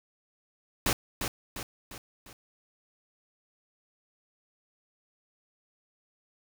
pink noise with echo, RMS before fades -26 dBFS, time 0.86-0.93 s, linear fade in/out 2 ms, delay 350 ms, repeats 4, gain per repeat -6 dB, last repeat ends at 2.33 s, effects none

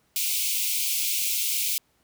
white high-pass noise, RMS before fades -26 dBFS, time 0.16-1.78 s, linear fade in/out 0 ms, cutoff 2200 Hz, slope 96 dB/octave, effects pink hiss -67 dBFS RMS until 2.03 s + high-pass 60 Hz 12 dB/octave

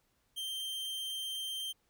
45% pulse tone, 3146 Hz, G7, 6 cents sharp, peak -36 dBFS, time 0.36-1.73 s, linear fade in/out 20 ms, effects pink hiss -75 dBFS RMS until 1.89 s

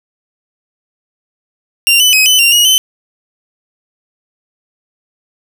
sawtooth tone with pitch steps, 2776 / 2997 / 2534 / 3018 / 2771 / 2891 / 3052 Hz, F7 / F#7 / D#7 / F#7 / F7 / F#7 / G7, -11 / +22 / +31 / +34 / -14 / -41 / -47 cents, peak -3 dBFS, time 1.87-2.78 s, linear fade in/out 0 ms, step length 130 ms, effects none

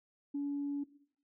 sine tone, 284.6 Hz, C#4, 46 cents sharp, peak -32 dBFS, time 0.34-0.84 s, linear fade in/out 10 ms, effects noise-tail reverb RT60 0.6 s tail -17 dB re dry + tanh soft clip ceiling -29 dBFS

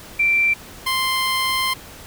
sine / 15% pulse tone pair in turn, 2349 / 1046.4 Hz, D7 / C6, 0 / 0 cents, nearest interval octave + major second, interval 1400 cents, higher first, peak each -14 / -12 dBFS, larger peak second, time 0.19-0.54 / 0.86-1.74 s, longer second, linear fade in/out 10 ms, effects pink hiss -40 dBFS RMS until 2.06 s

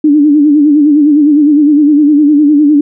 sine tone with vibrato, 295.5 Hz, D4, 11 cents sharp, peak -3 dBFS, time 0.04-2.81 s, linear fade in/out 5 ms, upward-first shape sine, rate 9.8 Hz, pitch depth 76 cents each way, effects none

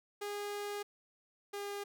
sawtooth tone pair in turn, 410 / 404.8 Hz, G#4 / G#4, -22 / -44 cents, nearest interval unison, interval 22 cents, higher first, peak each -34 / -35 dBFS, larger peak first, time 0.21-0.83 / 1.53-1.84 s, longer first, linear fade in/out 10 ms, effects none

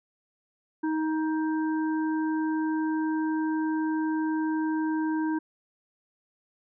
harmonic tone, 314.4 Hz, D#4, 18 cents sharp, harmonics 1 / 3 / 5, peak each -25 / -35 / -39 dBFS, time 0.83-5.39 s, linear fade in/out 10 ms, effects none

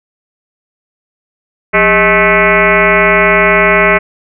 sine tone with frequency modulation, 1300 Hz, E6, 24 cents flat, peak -5 dBFS, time 1.73-3.99 s, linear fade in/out 20 ms, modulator 224 Hz, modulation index 4.7, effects none

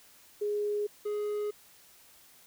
sine / triangle tone pair in turn, 415.3 / 417.4 Hz, G#4 / G#4, 0 / +9 cents, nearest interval unison, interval 9 cents, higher second, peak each -28 dBFS, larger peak neither, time 0.41-0.87 / 1.05-1.51 s, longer neither, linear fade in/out 10 ms, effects white hiss -58 dBFS RMS until 2.46 s

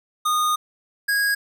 square tone pair in turn, 1230 / 1645.3 Hz, D#6 / G#6, -20 / -17 cents, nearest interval perfect fourth, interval 503 cents, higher second, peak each -19 dBFS, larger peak neither, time 0.25-0.56 / 1.08-1.35 s, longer first, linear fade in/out 10 ms, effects none

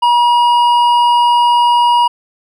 sine tone with hard clipping, 959 Hz, A#5, 49 cents sharp, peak -9 dBFS, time 0.02-2.08 s, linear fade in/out 10 ms, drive 7 dB, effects none

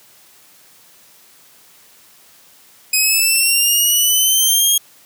10% pulse linear sweep, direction up, 2512 to 3270 Hz, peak -4 dBFS, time 2.93-4.78 s, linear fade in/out 5 ms, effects white hiss -48 dBFS RMS until 5.05 s + high-pass 100 Hz 12 dB/octave

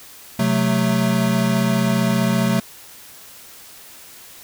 square chord, F# diminished, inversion second, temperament equal, 130.81 / 185 / 220 Hz, C3 / F#3 / A3, 0 / 0 / 0 cents, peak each -23 / -21 / -20 dBFS, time 0.39-2.6 s, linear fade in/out 5 ms, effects white hiss -42 dBFS RMS until 4.43 s

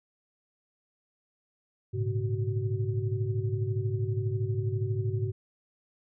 sine tone cluster, 104.5 / 116.9 / 138.7 / 376.3 Hz, G#2 / A#2 / C#3 / F#4, +11 / +5 / +1 / +29 cents, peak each -29 / -32 / -37 / -36 dBFS, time 1.93-5.32 s, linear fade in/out 20 ms, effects none

